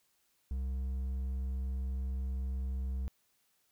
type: tone with hard clipping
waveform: triangle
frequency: 65.41 Hz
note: C2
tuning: in tune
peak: -34 dBFS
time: 0.51-3.08 s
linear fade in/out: 0 ms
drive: 7 dB
effects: white hiss -74 dBFS RMS until 3.71 s